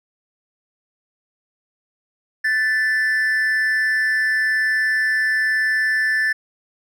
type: tone with amplitude modulation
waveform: triangle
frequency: 1760 Hz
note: A6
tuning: in tune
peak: -12 dBFS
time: 2.44-6.33 s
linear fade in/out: 10 ms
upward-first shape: sine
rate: 241 Hz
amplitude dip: 55%
effects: none